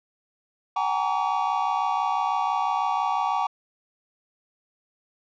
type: tone cluster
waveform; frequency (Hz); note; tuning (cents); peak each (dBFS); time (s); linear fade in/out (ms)
triangle; 756 / 822 / 926 / 1138; F#5 / G#5 / A#5 / C#6; +37 / -18 / -12 / +45; -26; 0.76-3.47; 5
effects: resampled to 16000 Hz